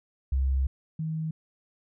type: tone pair in turn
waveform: sine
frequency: 66.6 / 158.7 Hz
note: C2 / D#3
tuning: +31 / +35 cents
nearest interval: octave + minor third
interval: 1504 cents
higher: second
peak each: -22 / -28 dBFS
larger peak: first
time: 0.32-0.67 / 0.99-1.31 s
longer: first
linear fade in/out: 5 ms
effects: none